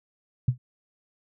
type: tone with exponential decay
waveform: sine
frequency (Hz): 124.4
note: B2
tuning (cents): +13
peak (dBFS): -14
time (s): 0.48-0.58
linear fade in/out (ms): 5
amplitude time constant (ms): 20
effects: none

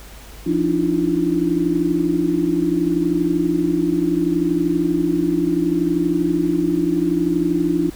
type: tone cluster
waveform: sine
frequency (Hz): 171.8 / 289.7 / 310.4 / 342.7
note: F3 / D4 / D#4 / F4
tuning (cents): -28 / -24 / -4 / -33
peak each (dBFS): -24 / -21 / -20 / -21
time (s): 0.46-7.9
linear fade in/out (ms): 10
effects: added 50 Hz sine -39 dBFS peak until 7.95 s + pink hiss -42 dBFS RMS until 7.95 s

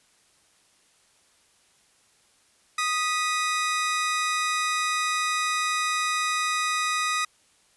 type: tone pair together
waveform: sawtooth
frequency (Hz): 1244.1 / 1958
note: D#6 / B6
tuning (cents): -1 / -15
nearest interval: minor sixth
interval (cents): 786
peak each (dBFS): -21 / -26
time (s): 2.78-7.25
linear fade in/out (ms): 5
effects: white hiss -62 dBFS RMS until 7.76 s + resampled to 24000 Hz

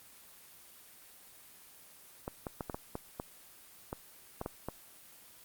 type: clicks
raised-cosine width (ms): 1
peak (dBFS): -22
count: 11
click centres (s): 2.279 / 2.468 / 2.608 / 2.698 / 2.745 / 2.954 / 3.199 / 3.929 / 4.414 / 4.461 / 4.686
effects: white hiss -56 dBFS RMS until 5.44 s + Opus 24 kbps

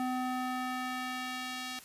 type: tone with band-pass filter sweep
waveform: square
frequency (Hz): 254.1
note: B3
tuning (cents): +49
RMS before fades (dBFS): -36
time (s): 0-1.79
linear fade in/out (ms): 0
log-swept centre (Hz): 700 to 3900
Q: 0.77
effects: white hiss -53 dBFS RMS until 1.84 s + resampled to 32000 Hz

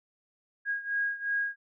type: beating tone pair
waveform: sine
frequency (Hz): 1637 / 1639.8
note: G#6 / G#6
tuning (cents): -25 / -22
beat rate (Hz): 2.8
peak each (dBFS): -30 / -33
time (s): 0.65-1.56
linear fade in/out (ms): 50
effects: none

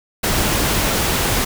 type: noise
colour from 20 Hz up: pink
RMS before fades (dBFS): -18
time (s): 0.23-1.45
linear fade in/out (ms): 10
effects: none

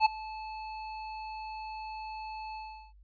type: tone with ADSR envelope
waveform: square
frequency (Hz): 870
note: A5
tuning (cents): -20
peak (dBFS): -18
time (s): 0-2.93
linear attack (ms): 55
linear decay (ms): 13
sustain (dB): -21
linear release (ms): 380
effects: added 50 Hz sine -54 dBFS peak until 3.03 s + resampled to 11025 Hz

